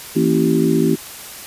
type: harmonic tone with a mistuned harmonic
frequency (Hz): 55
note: A1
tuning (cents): 0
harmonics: 3 / 4 / 5 / 6 / 7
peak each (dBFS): -19 / -19 / -19 / -19 / -19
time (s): 0.15-0.96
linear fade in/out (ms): 20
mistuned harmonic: 4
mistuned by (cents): +81
effects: white hiss -34 dBFS RMS until 1.46 s + resampled to 32000 Hz